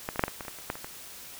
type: clicks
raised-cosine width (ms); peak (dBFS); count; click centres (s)
0.5; -15 / -21 / -9 / -7 / -18 / -21 / -30 / -21 / -30 / -14 / -25 / -23; 12; 0.089 / 0.159 / 0.194 / 0.238 / 0.281 / 0.408 / 0.451 / 0.482 / 0.587 / 0.701 / 0.755 / 0.845
effects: white hiss -45 dBFS RMS until 1.39 s